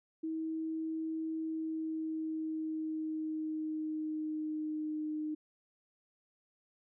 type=tone with pitch glide; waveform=sine; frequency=320 to 306.6 Hz; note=D#4 to D#4; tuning=+49 to -25 cents; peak=-34 dBFS; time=0.23-5.35 s; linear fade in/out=10 ms; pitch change=-74 cents; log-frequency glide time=1.37-5.1 s; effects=none